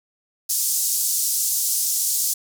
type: band-pass noise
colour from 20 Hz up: pink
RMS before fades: -22 dBFS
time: 0.49-2.34 s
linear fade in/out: 10 ms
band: 5900 to 16000 Hz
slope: 24 dB/octave
effects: none